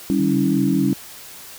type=chord; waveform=sine; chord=C# diminished; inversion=second; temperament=equal with one note detuned; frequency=196 / 277.2 / 321.9 Hz; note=G3 / C#4 / E4; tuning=0 / 0 / -41 cents; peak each=-20 / -19 / -22 dBFS; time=0.1-0.93 s; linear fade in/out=0 ms
type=tone with vibrato; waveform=sine; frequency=146.83 Hz; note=D3; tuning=in tune; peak=-24 dBFS; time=0.19-0.94 s; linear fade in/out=10 ms; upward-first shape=sine; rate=4 Hz; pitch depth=140 cents each way
effects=white hiss -39 dBFS RMS until 1.58 s